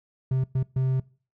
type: tone bursts at uneven times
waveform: triangle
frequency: 130.81 Hz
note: C3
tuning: in tune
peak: -19 dBFS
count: 3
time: 0.31-0.44 / 0.55-0.63 / 0.76-1 s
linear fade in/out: 5 ms
effects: noise-tail reverb RT60 0.4 s tail -23 dB re dry